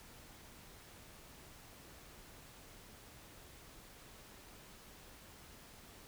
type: silence
effects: pink hiss -57 dBFS RMS until 6.07 s